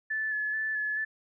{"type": "tone with vibrato", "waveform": "sine", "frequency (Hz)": 1731, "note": "A6", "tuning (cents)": -29, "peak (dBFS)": -28, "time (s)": [0.1, 1.05], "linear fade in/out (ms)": 10, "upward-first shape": "square", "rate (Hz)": 2.3, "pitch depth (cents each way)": 18, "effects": []}